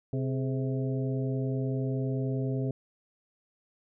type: harmonic tone with a mistuned harmonic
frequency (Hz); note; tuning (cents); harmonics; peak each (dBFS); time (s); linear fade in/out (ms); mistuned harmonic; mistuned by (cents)
130.81; C3; 0; 1 / 2 / 3 / 4 / 5; -29 / -34 / -36 / -42 / -43; 0.13-2.71; 2; 3; +90
effects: none